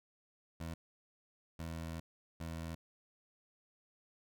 20% pulse tone bursts at uneven times, 82 Hz, E2, 9 cents flat, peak -36 dBFS, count 3, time 0.6-0.74 / 1.59-2 / 2.4-2.75 s, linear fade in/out 5 ms, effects none

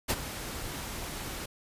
pink noise with ADSR envelope, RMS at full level -25 dBFS, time 0.08-1.46 s, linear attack 23 ms, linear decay 43 ms, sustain -13 dB, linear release 8 ms, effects resampled to 32000 Hz

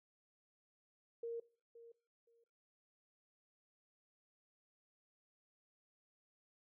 sine tone with echo, 465 Hz, A#4, 4 cents flat, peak -40 dBFS, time 1.23-1.4 s, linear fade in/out 5 ms, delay 520 ms, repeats 2, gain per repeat -15 dB, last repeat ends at 2.44 s, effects noise-tail reverb RT60 0.4 s tail -20 dB re dry

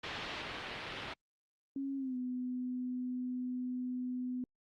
white low-pass noise, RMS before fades -42 dBFS, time 0.03-1.14 s, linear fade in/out 10 ms, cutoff 3500 Hz, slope 24 dB/octave
sine tone with pitch glide, 273.6 to 250.9 Hz, C#4 to B3, -23 to +28 cents, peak -35 dBFS, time 1.76-4.44 s, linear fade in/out 2 ms, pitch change -149 cents, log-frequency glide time 1.97-2.16 s
effects Opus 48 kbps

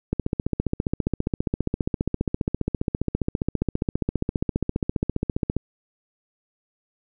click train, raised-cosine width 3 ms, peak -9 dBFS, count 82, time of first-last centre 0.13-5.566 s, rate 14.9 Hz, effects none

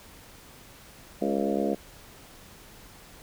harmonic tone with a mistuned harmonic, 69.1 Hz, C#2, 5 cents flat, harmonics 3 / 4 / 5 / 6 / 7 / 8 / 9 / 10, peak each -30 / -31 / -32 / -33 / -33 / -34 / -35 / -35 dBFS, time 1.21-1.75 s, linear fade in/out 10 ms, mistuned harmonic 7, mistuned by -20 cents, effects pink hiss -50 dBFS RMS until 3.22 s

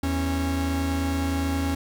45% pulse tone pair together, 81.57 / 274.1 Hz, E2 / C#4, -18 / -19 cents, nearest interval octave + major sixth, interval 2099 cents, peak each -26 dBFS, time 0.03-1.75 s, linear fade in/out 5 ms, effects none

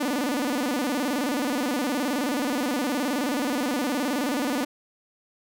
sawtooth tone with vibrato, 269.8 Hz, C#4, 47 cents flat, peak -20 dBFS, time 0-4.65 s, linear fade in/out 10 ms, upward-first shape square, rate 19 Hz, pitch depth 160 cents each way, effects none

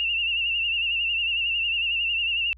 sine tone with vibrato, 2759 Hz, F7, 22 cents flat, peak -22 dBFS, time 0-2.53 s, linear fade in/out 0 ms, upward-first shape sine, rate 11 Hz, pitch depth 65 cents each way, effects added 60 Hz sine -46 dBFS peak until 2.57 s

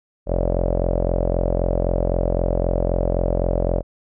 sawtooth tone with low-pass filter, 43.85 Hz, F1, 8 cents sharp, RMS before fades -20 dBFS, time 0.26-3.83 s, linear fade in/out 50 ms, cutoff 580 Hz, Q 6.7, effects none

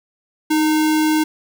sine tone with sample-and-hold, 311.1 Hz, D#4, in tune, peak -13 dBFS, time 0.5-1.24 s, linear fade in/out 10 ms, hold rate 1225 Hz, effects none

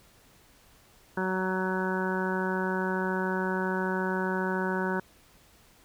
harmonic tone, 186.9 Hz, F#3, 18 cents sharp, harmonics 1 / 2 / 3 / 4 / 5 / 6 / 7 / 8 / 9, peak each -31 / -32 / -38 / -42 / -34 / -43 / -44 / -34 / -41 dBFS, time 1.17-5 s, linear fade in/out 5 ms, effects pink hiss -59 dBFS RMS until 5.84 s

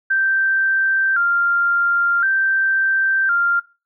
sine tone with vibrato, 1476 Hz, F#6, 5 cents flat, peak -14 dBFS, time 0.1-3.6 s, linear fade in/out 10 ms, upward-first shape square, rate 0.47 Hz, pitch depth 100 cents each way, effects noise-tail reverb RT60 0.3 s tail -20 dB re dry

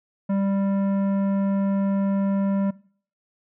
sine tone with tanh clipping, 196.8 Hz, G3, 7 cents sharp, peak -22 dBFS, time 0.29-2.71 s, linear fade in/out 10 ms, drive 13 dB, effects noise-tail reverb RT60 0.5 s tail -21 dB re dry

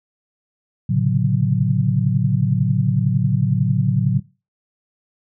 sine tone cluster, 111.9 / 133.9 / 144.9 / 183.9 Hz, A2 / C3 / D3 / F#3, +30 / +40 / -23 / -10 cents, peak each -20 dBFS, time 0.89-4.2 s, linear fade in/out 10 ms, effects noise-tail reverb RT60 0.3 s tail -21 dB re dry

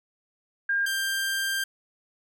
sine / sawtooth tone pair in turn, 1608 / 1584.9 Hz, G6 / G6, +44 / +19 cents, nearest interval unison, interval 25 cents, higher first, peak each -22 / -22 dBFS, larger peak neither, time 0.69-0.86 / 0.86-1.64 s, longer second, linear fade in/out 5 ms, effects none

